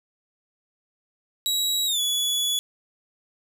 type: tone with pitch glide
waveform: sawtooth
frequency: 3869 to 3407 Hz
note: B7 to G#7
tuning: -36 to +44 cents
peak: -19 dBFS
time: 1.46-2.59 s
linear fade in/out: 0 ms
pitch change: -220 cents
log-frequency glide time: 1.86-2 s
effects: none